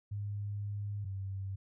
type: tone pair in turn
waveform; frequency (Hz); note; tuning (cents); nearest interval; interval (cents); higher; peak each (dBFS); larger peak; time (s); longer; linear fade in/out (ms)
sine; 102.3 / 96.94; G#2 / G2; -26 / -19; minor second; 93; first; -35 / -36; first; 0.11-1.05 / 1.05-1.56; first; 10
effects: none